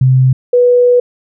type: tone pair in turn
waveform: sine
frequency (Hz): 129.9 / 490.4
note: C3 / B4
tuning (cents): -12 / -12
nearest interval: octave + major seventh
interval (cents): 2300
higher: second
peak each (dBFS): -5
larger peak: neither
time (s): 0.01-0.33 / 0.53-1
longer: second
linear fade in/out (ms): 5
effects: none